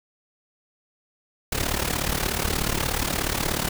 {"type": "noise with amplitude modulation", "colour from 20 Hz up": "pink", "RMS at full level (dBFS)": -22, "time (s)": [1.52, 3.69], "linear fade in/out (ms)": 5, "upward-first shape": "sine", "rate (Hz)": 36.7, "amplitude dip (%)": 80, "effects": []}